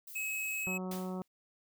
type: noise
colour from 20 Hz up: violet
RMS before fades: -48 dBFS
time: 0.07-0.64 s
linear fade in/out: 5 ms
type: tone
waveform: square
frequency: 2565 Hz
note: E7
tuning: 48 cents flat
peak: -35 dBFS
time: 0.15-0.78 s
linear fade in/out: 10 ms
type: harmonic tone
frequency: 185 Hz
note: F#3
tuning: in tune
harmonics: 1 / 2 / 3 / 4 / 5 / 6 / 7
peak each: -37 / -43 / -47 / -49 / -51 / -53 / -54 dBFS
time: 0.67-1.22 s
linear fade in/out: 0 ms
type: noise with exponential decay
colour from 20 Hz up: white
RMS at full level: -42 dBFS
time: 0.91-1.28 s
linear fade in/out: 5 ms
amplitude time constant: 80 ms
effects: none